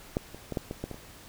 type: clicks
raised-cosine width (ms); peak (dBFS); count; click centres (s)
2; -13 / -28 / -20 / -15 / -21 / -19 / -24 / -30; 8; 0.169 / 0.346 / 0.523 / 0.572 / 0.711 / 0.84 / 0.913 / 0.944
effects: pink hiss -50 dBFS RMS until 1.28 s